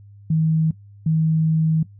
sine tone pair in turn, 159.2 / 159.2 Hz, D#3 / D#3, +40 / +40 cents, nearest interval unison, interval 0 cents, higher neither, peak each -15 dBFS, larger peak neither, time 0.3-0.71 / 1.06-1.83 s, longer second, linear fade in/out 5 ms, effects noise-tail reverb RT60 0.1 s tail -17 dB re dry + added 101 Hz sine -42 dBFS peak until 1.99 s

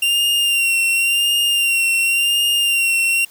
45% pulse tone with vibrato, 2773 Hz, F7, 13 cents flat, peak -14 dBFS, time 0.02-3.25 s, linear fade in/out 5 ms, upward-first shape sine, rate 0.92 Hz, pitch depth 35 cents each way, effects white hiss -47 dBFS RMS until 3.3 s

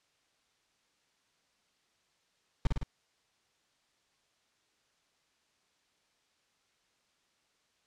brown noise with echo, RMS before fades -24 dBFS, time 2.65-2.67 s, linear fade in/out 2 ms, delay 54 ms, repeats 3, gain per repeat -3 dB, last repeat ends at 2.832 s, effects white hiss -73 dBFS RMS until 7.86 s + low-pass 6000 Hz 12 dB/octave

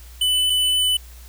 square tone pair in turn, 2999 / 2999 Hz, F#7 / F#7, +23 / +23 cents, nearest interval unison, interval 0 cents, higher neither, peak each -17 dBFS, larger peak neither, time 0.21-0.5 / 0.5-0.97 s, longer second, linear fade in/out 5 ms, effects added 60 Hz sine -39 dBFS peak until 1.28 s + white hiss -48 dBFS RMS until 1.28 s

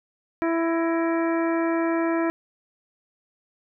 harmonic tone with a mistuned harmonic, 331.4 Hz, E4, 9 cents sharp, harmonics 1 / 2 / 3 / 4 / 5 / 6 / 7, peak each -22 / -28 / -32 / -34 / -36 / -38 / -39 dBFS, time 0.42-2.3 s, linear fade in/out 0 ms, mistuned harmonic 6, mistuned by -98 cents, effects none

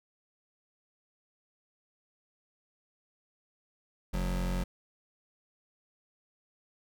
square tone pair together, 45.57 / 181.7 Hz, F#1 / F#3, -26 / -31 cents, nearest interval 2 octaves, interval 2395 cents, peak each -31 / -36 dBFS, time 4.13-4.64 s, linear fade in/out 10 ms, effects none

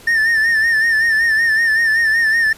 triangle tone with vibrato, 1800 Hz, A6, 39 cents sharp, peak -10 dBFS, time 0.07-2.53 s, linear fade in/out 5 ms, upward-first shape sine, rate 5.3 Hz, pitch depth 60 cents each way, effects pink hiss -41 dBFS RMS until 2.57 s + resampled to 32000 Hz

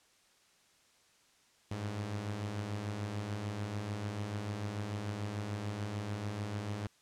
sawtooth beating tone pair, 98 / 104.8 Hz, G2 / G#2, 0 / +16 cents, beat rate 6.8 Hz, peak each -40 / -33 dBFS, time 1.71-6.87 s, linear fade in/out 5 ms, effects white hiss -67 dBFS RMS until 7.01 s + low-pass 8000 Hz 12 dB/octave

